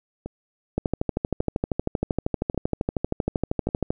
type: two click trains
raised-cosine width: 2 ms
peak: -19 / -9 dBFS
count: 4 / 41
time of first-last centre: 0.26-3.689 / 0.78-3.905 s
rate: 0.875 / 12.8 Hz
effects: none